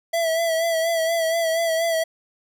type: tone with vibrato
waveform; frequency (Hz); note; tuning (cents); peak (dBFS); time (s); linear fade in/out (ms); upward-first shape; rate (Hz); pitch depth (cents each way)
square; 659.3; E5; 0; -20; 0.13-2.04; 10; sine; 4.2; 40
effects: none